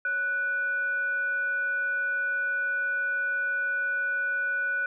sine tone with frequency modulation, 1480 Hz, F#6, in tune, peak -25 dBFS, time 0.05-4.86 s, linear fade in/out 2 ms, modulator 926 Hz, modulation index 0.22, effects none

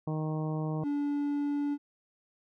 harmonic tone, 155.56 Hz, D#3, in tune, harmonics 1 / 2 / 3 / 4 / 5 / 6 / 7, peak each -31 / -37 / -41 / -43 / -45 / -47 / -48 dBFS, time 0.07-0.84 s, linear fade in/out 5 ms
triangle tone, 288.3 Hz, D4, 32 cents flat, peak -26 dBFS, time 0.82-1.78 s, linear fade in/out 50 ms
effects none

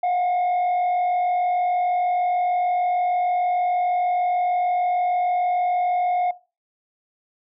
sine tone with frequency modulation, 719 Hz, F#5, 50 cents flat, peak -16 dBFS, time 0.03-6.31 s, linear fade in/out 5 ms, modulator 46.5 Hz, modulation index 0.37, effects noise-tail reverb RT60 0.3 s tail -20 dB re dry + tanh soft clip ceiling -18 dBFS

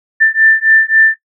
sine beating tone pair, 1775 / 1778.7 Hz, A6 / A6, +15 / +18 cents, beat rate 3.7 Hz, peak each -10 dBFS, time 0.2-1.16 s, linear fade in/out 20 ms, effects noise-tail reverb RT60 0.1 s tail -20 dB re dry

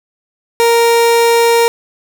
30% pulse tone, 466.2 Hz, A#4, in tune, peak -5 dBFS, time 0.6-1.68 s, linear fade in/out 0 ms, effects none

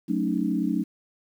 sine chord, D# half-diminished seventh, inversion first, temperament equal with one note detuned, 185 / 220 / 277.2 / 309 Hz, F#3 / A3 / C#4 / D#4, 0 / 0 / 0 / -12 cents, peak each -28 dBFS, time 0.08-0.84 s, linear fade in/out 20 ms, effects 9-bit

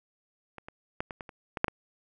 clicks, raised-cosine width 0.5 ms, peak -27 / -27 / -15 / -22 / -23 / -29 / -18 / -7 / -16 dBFS, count 9, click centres 0.583 / 0.685 / 1.005 / 1.108 / 1.208 / 1.292 / 1.572 / 1.644 / 1.682 s, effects none

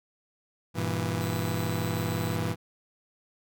sawtooth chord, E diminished, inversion first, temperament just, 98.89 / 118.67 / 164.81 Hz, G2 / Bb2 / E3, +16 / +31 / 0 cents, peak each -28 dBFS, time 0.74-2.56 s, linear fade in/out 50 ms
5% pulse tone with tremolo, 3985 Hz, B7, 15 cents sharp, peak -34 dBFS, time 1.2-2.37 s, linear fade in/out 20 ms, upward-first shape sine, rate 7.9 Hz, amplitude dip 25%
effects none

